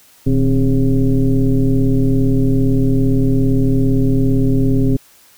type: tone with frequency modulation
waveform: sine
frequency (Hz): 123.2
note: B2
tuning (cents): -4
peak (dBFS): -10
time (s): 0.26-4.97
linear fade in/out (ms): 10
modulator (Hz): 142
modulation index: 1.5
effects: white hiss -48 dBFS RMS until 5.37 s